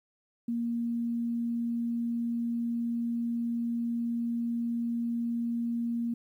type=tone; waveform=sine; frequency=234.6 Hz; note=A#3; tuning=11 cents sharp; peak=-28 dBFS; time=0.48-6.14 s; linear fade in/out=5 ms; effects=11-bit